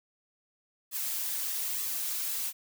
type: noise with flanger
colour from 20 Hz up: blue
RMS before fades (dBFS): -33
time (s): 0.91-2.53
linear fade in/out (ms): 50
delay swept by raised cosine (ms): 1.3 to 5.6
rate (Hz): 1.1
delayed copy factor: -0.65
effects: none